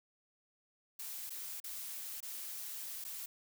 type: noise with dropouts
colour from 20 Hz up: blue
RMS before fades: -44 dBFS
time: 0.99-3.26 s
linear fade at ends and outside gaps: 5 ms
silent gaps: 1.296-1.304 / 1.602-1.64 / 2.205-2.227 / 3.042-3.048 s
effects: none